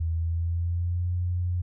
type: tone with pitch glide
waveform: sine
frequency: 81.9 to 88.8 Hz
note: E2 to F2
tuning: -11 to +29 cents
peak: -24 dBFS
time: 0-1.62 s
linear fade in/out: 10 ms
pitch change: +140 cents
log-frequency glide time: 0.11-1.11 s
effects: none